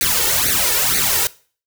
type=noise with flanger; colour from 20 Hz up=white; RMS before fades=-17 dBFS; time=0.01-1.27 s; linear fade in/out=0 ms; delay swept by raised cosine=0.47 to 2.27 ms; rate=2.1 Hz; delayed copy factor=+0.85; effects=noise-tail reverb RT60 0.4 s tail -20 dB re dry